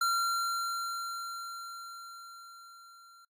square tone with level ramp, 1372 Hz, F6, 31 cents flat, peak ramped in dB -26 to -55 dBFS, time 0.01-3.25 s, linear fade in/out 5 ms, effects noise-tail reverb RT60 0.1 s tail -23 dB re dry + AAC 64 kbps

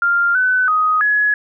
sine tone with pitch steps, 1396 / 1506 / 1252 / 1687 Hz, F6 / F#6 / D#6 / G#6, -1 / +30 / +10 / +27 cents, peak -12 dBFS, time 0.02-1.34 s, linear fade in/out 2 ms, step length 330 ms, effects none

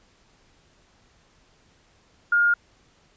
sine tone, 1418 Hz, F6, 26 cents sharp, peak -16 dBFS, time 2.32-2.54 s, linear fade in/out 5 ms, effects pink hiss -60 dBFS RMS until 3.16 s + resampled to 16000 Hz

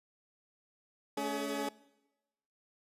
20% pulse tone cluster, 216.7 / 281.8 / 421.7 Hz, A3 / C#4 / G#4, -26 / +29 / +26 cents, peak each -36 / -31 / -35 dBFS, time 1.17-1.69 s, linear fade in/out 5 ms, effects noise-tail reverb RT60 1.0 s tail -21 dB re dry + resampled to 32000 Hz

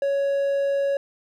triangle tone, 557 Hz, C#5, 8 cents sharp, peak -18 dBFS, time 0.02-0.97 s, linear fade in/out 2 ms, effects none

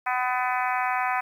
harmonic tone, 251.3 Hz, B3, 30 cents sharp, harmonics 3 / 4 / 5 / 6 / 7 / 8 / 9 / 10, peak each -27 / -29 / -31 / -33 / -34 / -35 / -36 / -37 dBFS, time 0.06-1.21 s, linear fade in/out 10 ms, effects 9-bit

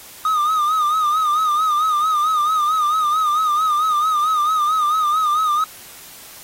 triangle tone with vibrato, 1234 Hz, D#6, 15 cents flat, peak -13 dBFS, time 0.25-5.64 s, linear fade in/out 2 ms, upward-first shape sine, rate 4.5 Hz, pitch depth 74 cents each way, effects white hiss -40 dBFS RMS until 6.43 s + AAC 48 kbps

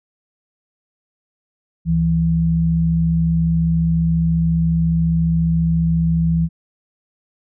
sine tone pair together, 70.34 / 164.81 Hz, C#2 / E3, +26 / 0 cents, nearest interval octave + minor third, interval 1474 cents, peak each -22 / -14 dBFS, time 1.85-6.49 s, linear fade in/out 50 ms, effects none

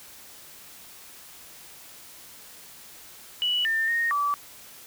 sine tone with pitch steps, 2947 / 1798 / 1854 / 1154 Hz, F#7 / A6 / A#6 / D6, -8 / +37 / -10 / -31 cents, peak -22 dBFS, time 3.42-4.34 s, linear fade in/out 0 ms, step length 230 ms, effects white hiss -47 dBFS RMS until 4.86 s

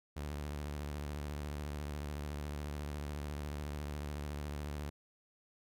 sawtooth tone with vibrato, 73.42 Hz, D2, in tune, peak -35 dBFS, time 0.16-4.9 s, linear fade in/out 10 ms, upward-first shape sine, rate 14 Hz, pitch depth 73 cents each way, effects none

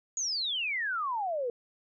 sine exponential sweep, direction down, 6810 to 462.7 Hz, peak -29 dBFS, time 0.17-1.5 s, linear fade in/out 2 ms, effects none

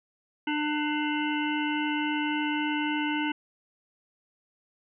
harmonic tone with a mistuned harmonic, 299.4 Hz, D4, 33 cents sharp, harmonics 1 / 3 / 5 / 7 / 9 / 10, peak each -28 / -33 / -35 / -36 / -38 / -38 dBFS, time 0.47-3.32 s, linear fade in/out 5 ms, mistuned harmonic 10, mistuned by -23 cents, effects none

